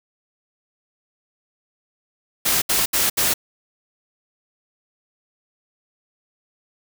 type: noise bursts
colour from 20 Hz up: white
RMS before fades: -19 dBFS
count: 4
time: 2.45-3.34 s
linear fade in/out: 10 ms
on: 170 ms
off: 70 ms
effects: none